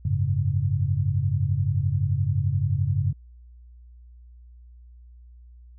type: chord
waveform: sine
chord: F# suspended second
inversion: none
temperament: just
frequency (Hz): 92.5 / 104.06 / 138.75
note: F#2 / G#2 / C#3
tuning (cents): 0 / +4 / +2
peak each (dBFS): -25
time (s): 0.05-3.13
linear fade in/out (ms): 5
effects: added 60 Hz sine -45 dBFS peak until 5.78 s